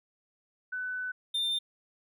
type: tone pair in turn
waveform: sine / triangle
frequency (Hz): 1500 / 3602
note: F#6 / A7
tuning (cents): +23 / +40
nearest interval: octave + minor third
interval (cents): 1517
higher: second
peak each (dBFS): -32 / -26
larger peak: second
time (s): 0.72-1.12 / 1.34-1.59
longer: first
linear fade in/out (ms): 10
effects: none